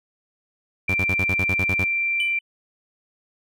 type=tone; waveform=sine; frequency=2357 Hz; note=D7; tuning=6 cents sharp; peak=-20 dBFS; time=0.88-2.39 s; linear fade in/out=5 ms
type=tone bursts; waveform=sawtooth; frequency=93.9 Hz; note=F#2; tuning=26 cents sharp; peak=-19 dBFS; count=10; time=0.89-1.841 s; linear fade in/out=5 ms; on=51 ms; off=49 ms
type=tone with exponential decay; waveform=triangle; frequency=3000 Hz; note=F#7; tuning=23 cents sharp; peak=-21 dBFS; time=2.2-2.41 s; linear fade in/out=1 ms; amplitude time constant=44 ms
effects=none